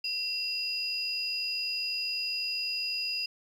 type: tone pair together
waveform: sine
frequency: 2726 / 4914 Hz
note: F7 / D#8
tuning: -43 / -22 cents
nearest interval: minor seventh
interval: 1021 cents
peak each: -34 / -30 dBFS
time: 0.04-3.26 s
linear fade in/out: 5 ms
effects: tanh soft clip ceiling -24 dBFS + 10-bit